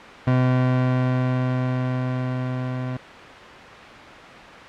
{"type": "tone with level ramp", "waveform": "30% pulse", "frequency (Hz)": 127.3, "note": "C3", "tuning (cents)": -47, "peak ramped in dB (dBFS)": [-13, -23], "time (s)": [0.27, 2.97], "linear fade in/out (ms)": 5, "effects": ["white hiss -38 dBFS RMS until 4.68 s", "low-pass 2000 Hz 12 dB/octave"]}